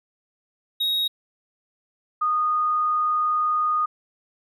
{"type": "tone pair in turn", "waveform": ["triangle", "sine"], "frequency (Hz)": [3778, 1232.7], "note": ["A#7", "D#6"], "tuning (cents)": [22, -17], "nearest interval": "octave + perfect fifth", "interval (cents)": 1939, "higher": "first", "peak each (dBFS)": -19, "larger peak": "neither", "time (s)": [[0.8, 1.08], [2.21, 3.86]], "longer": "second", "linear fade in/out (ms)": 10, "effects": []}